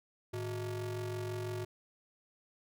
square ring-modulated tone, 129.5 Hz, C3, 17 cents flat, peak -34 dBFS, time 0.33-1.65 s, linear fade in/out 10 ms, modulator 236 Hz, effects none

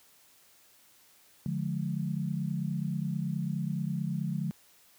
sine chord, D diminished, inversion none, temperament just, 146.83 / 176.2 / 211.4 Hz, D3 / F3 / Ab3, 0 / +16 / +31 cents, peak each -33 / -33 / -36 dBFS, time 1.46-4.51 s, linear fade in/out 0 ms, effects white hiss -61 dBFS RMS until 4.98 s + high-pass 60 Hz 12 dB/octave

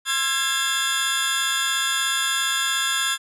25% pulse tone cluster, 1058 / 1348 / 1635 / 1692 / 3527 Hz, C6 / E6 / G#6 / G#6 / A7, +19 / +38 / -28 / +32 / +3 cents, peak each -28 / -25 / -21 / -30 / -21 dBFS, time 0.05-3.18 s, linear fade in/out 50 ms, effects resampled to 32000 Hz

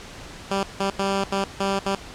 10% pulse tone bursts at uneven times, 196 Hz, G3, in tune, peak -13 dBFS, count 6, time 0.51-0.63 / 0.8-0.9 / 0.99-1.24 / 1.32-1.44 / 1.6-1.79 / 1.86-1.95 s, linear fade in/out 2 ms, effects pink hiss -40 dBFS RMS until 2.14 s + low-pass 7000 Hz 12 dB/octave

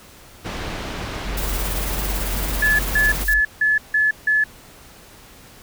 pink low-pass noise, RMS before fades -29 dBFS, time 0.44-3.25 s, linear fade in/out 20 ms, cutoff 4100 Hz, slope 12 dB/octave
sine tone, 47.33 Hz, F#1, 40 cents sharp, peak -23 dBFS, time 1.24-3.41 s, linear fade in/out 20 ms
blue noise with tremolo, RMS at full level -27 dBFS, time 1.37-3.34 s, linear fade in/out 5 ms, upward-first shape triangle, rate 18 Hz, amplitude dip 50%
sine tone bursts, 1720 Hz, A6, 40 cents flat, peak -14 dBFS, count 6, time 2.62-4.44 s, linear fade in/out 5 ms, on 170 ms, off 160 ms
effects pink hiss -45 dBFS RMS until 5.62 s

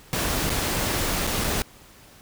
pink noise with dropouts, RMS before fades -25 dBFS, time 0.13-1.62 s, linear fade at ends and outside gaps 0 ms, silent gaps 0.495-0.502 / 1.268-1.273 / 1.439-1.443 s, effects pink hiss -50 dBFS RMS until 2.21 s

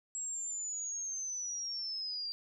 sine linear sweep, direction down, 7670 to 4699 Hz, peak -36 dBFS, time 0.15-2.32 s, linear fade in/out 0 ms, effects none

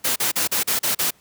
white noise bursts, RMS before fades -21 dBFS, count 7, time 0.04-1.108 s, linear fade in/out 10 ms, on 120 ms, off 38 ms, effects pink hiss -56 dBFS RMS until 1.2 s + high-pass 100 Hz 12 dB/octave

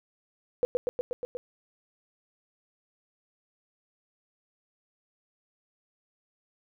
sine tone with echo, 493.9 Hz, B4, in tune, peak -20 dBFS, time 0.63-0.65 s, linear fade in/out 0 ms, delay 120 ms, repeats 6, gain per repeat -2 dB, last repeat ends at 1.37 s, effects none

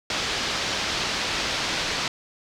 white low-pass noise, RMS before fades -27 dBFS, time 0.1-2.08 s, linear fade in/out 2 ms, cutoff 5200 Hz, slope 24 dB/octave, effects none

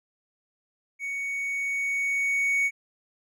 triangle tone with level ramp, 2231 Hz, C#7, 11 cents sharp, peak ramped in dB -28 to -19 dBFS, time 0.99-2.71 s, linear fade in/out 50 ms, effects none

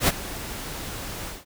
pink noise with ADSR envelope, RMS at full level -17 dBFS, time 0-1.45 s, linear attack 78 ms, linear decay 33 ms, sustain -17 dB, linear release 170 ms, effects none

